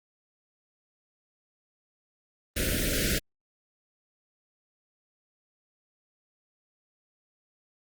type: band-stop noise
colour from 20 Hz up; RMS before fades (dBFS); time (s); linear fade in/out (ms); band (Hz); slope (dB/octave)
pink; -27; 2.56-3.19; 10; 630 to 1400; 96
effects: Opus 24 kbps